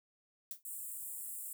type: noise with exponential decay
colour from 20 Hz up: violet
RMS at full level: -38 dBFS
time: 0.51-0.63 s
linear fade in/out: 1 ms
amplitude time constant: 24 ms
type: high-pass noise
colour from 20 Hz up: pink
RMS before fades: -44 dBFS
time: 0.65-1.53 s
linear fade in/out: 2 ms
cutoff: 7600 Hz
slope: 96 dB/octave
effects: none